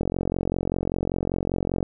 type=click train; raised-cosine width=2 ms; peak=-11 dBFS; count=83; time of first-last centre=0.01-1.828 s; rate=45.1 Hz; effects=none